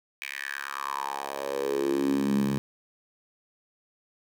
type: tone with high-pass filter sweep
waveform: 10% pulse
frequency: 69.3 Hz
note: C#2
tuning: in tune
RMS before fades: -29 dBFS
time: 0.22-2.58 s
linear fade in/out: 0 ms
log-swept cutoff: 2300 to 160 Hz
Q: 5.4
effects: none